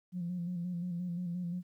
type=tone with vibrato; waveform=sine; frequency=175.8 Hz; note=F3; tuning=12 cents sharp; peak=-33 dBFS; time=0.12-1.63 s; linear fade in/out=50 ms; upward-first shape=square; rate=5.7 Hz; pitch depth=40 cents each way; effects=tanh soft clip ceiling -29 dBFS + 12-bit